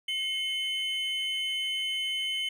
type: tone pair together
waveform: triangle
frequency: 2156 / 3049 Hz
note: C#7 / G7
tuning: -49 / -49 cents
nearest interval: tritone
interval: 600 cents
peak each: -33 / -28 dBFS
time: 0.08-2.49 s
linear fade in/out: 5 ms
effects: none